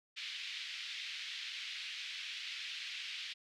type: band-pass noise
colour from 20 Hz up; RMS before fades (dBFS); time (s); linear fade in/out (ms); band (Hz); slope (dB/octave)
white; -44; 0.16-3.34; 20; 2100 to 3900; 24
effects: none